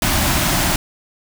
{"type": "band-stop noise", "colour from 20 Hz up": "pink", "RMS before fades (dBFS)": -17, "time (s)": [0.02, 0.76], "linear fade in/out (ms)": 2, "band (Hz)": [370, 560], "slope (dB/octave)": 96, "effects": []}